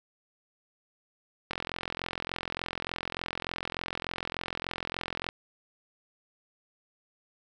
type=click train; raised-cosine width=0.3 ms; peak=-16 dBFS; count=165; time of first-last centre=1.51-5.289 s; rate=43.4 Hz; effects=none